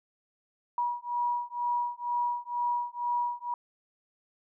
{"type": "beating tone pair", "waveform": "sine", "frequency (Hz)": [963, 965.1], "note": ["B5", "B5"], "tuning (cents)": [-44, -40], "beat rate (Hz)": 2.1, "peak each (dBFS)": -31, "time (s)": [0.78, 3.54], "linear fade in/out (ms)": 2, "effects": []}